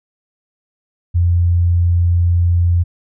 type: tone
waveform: sine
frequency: 86.8 Hz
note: F2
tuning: 10 cents flat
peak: -10 dBFS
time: 1.14-2.84 s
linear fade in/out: 20 ms
effects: none